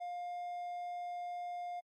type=tone; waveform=triangle; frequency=707 Hz; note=F5; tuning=21 cents sharp; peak=-37 dBFS; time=0-1.81 s; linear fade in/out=20 ms; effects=AAC 64 kbps